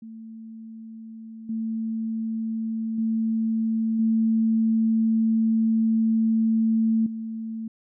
sine tone with level steps, 223.4 Hz, A3, 27 cents sharp, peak -37 / -25 / -21 / -18 / -29 dBFS, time 0.02-7.68 s, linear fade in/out 5 ms, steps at 1.49 / 2.98 / 3.99 / 7.06 s, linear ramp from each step 5 ms, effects none

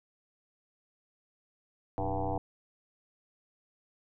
sine tone with frequency modulation, 392 Hz, G4, in tune, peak -29 dBFS, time 1.98-2.38 s, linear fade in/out 0 ms, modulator 93.9 Hz, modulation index 5.1, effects none

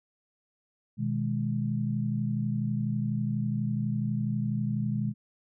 sine chord, G# minor, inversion first, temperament equal, 123.47 / 155.56 / 207.7 Hz, B2 / D#3 / G#3, 0 / 0 / 0 cents, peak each -30 / -33 / -30 dBFS, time 0.97-5.14 s, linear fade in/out 50 ms, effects none

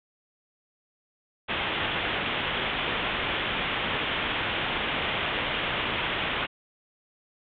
white low-pass noise, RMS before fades -29 dBFS, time 1.48-6.47 s, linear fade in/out 20 ms, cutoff 3500 Hz, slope 96 dB/octave, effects none

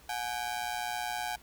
sawtooth ring-modulated tone, 785 Hz, G5, 2 cents sharp, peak -26 dBFS, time 0.09-1.36 s, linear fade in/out 5 ms, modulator 59.7 Hz, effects added 60 Hz sine -60 dBFS peak until 1.42 s + pink hiss -58 dBFS RMS until 1.42 s

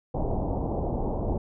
pink low-pass noise, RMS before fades -28 dBFS, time 0.14-1.38 s, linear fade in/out 5 ms, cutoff 870 Hz, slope 48 dB/octave, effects none

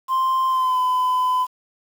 sine tone with pitch glide, 1046.5 to 1009.7 Hz, C6 to B5, 0 to +38 cents, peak -14 dBFS, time 0.08-1.47 s, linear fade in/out 50 ms, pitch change -62 cents, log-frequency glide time 0.48-0.79 s, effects tanh soft clip ceiling -16 dBFS + 7-bit

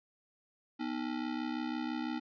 square ring-modulated tone, 277.2 Hz, C#4, in tune, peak -32 dBFS, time 0.79-2.2 s, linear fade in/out 20 ms, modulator 33 Hz, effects resampled to 11025 Hz

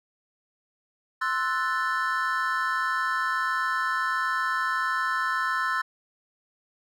triangle chord, F# half-diminished seventh, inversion second, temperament equal, 1046.5 / 1318.5 / 1480 / 1760 Hz, C6 / E6 / F#6 / A6, 0 / 0 / 0 / 0 cents, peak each -28 / -27 / -29 / -28 dBFS, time 1.21-5.82 s, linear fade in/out 10 ms, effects none

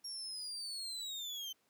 35% pulse linear sweep, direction down, 5588 to 3072 Hz, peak -39 dBFS, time 0.04-1.53 s, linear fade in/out 10 ms, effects pink hiss -75 dBFS RMS until 1.69 s + high-pass 200 Hz 12 dB/octave

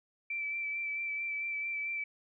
sine tone with vibrato, 2328 Hz, D7, 16 cents flat, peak -33 dBFS, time 0.3-2.04 s, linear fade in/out 5 ms, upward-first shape sine, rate 4.5 Hz, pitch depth 21 cents each way, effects none

